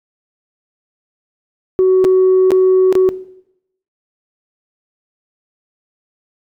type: tone with dropouts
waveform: sine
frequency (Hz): 373.9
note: F#4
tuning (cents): +18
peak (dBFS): -6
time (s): 1.79-3.09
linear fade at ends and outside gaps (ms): 0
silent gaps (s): 2.043-2.049 / 2.506-2.518 / 2.926-2.953
effects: noise-tail reverb RT60 0.8 s tail -18 dB re dry + tanh soft clip ceiling -5 dBFS